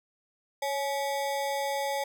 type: ring-modulated tone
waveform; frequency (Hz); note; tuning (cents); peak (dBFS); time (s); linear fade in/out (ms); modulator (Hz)
square; 700; F5; +4; -26; 0.62-2.04; 5; 146
effects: none